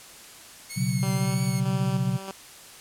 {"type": "tone with vibrato", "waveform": "5% pulse", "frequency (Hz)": 2170, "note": "C#7", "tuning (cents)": -37, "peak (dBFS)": -24, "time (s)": [0.69, 1.61], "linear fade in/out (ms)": 20, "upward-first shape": "triangle", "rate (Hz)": 1.7, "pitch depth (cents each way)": 65}
{"type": "chord", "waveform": "sine", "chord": "B suspended second", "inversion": "none", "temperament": "equal", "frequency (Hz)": [123.47, 138.59, 185], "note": ["B2", "C#3", "F#3"], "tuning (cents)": [0, 0, 0], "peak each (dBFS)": -27, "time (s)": [0.76, 2.18], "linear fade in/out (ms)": 20}
{"type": "tone with tremolo", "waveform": "10% pulse", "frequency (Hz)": 193.3, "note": "G3", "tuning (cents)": -24, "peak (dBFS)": -24, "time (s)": [1.03, 2.31], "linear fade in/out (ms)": 0, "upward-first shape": "square", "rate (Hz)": 1.6, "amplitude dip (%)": 45}
{"effects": ["white hiss -46 dBFS RMS until 2.8 s", "low-pass 11000 Hz 12 dB/octave"]}